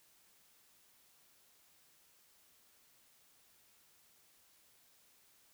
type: silence
effects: white hiss -68 dBFS RMS until 5.53 s